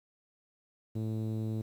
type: tone with low-pass filter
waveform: sawtooth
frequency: 110 Hz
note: A2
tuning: in tune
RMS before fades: -34 dBFS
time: 0.95-1.62 s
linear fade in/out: 10 ms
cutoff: 350 Hz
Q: 1.1
effects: 10-bit